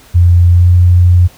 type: tone with pitch glide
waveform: sine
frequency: 87.31 to 88.73 Hz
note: F2 to F2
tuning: 0 to +28 cents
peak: -3 dBFS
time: 0.14-1.28 s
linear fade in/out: 20 ms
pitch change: +28 cents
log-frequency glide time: 0.5-0.69 s
effects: pink hiss -41 dBFS RMS until 1.37 s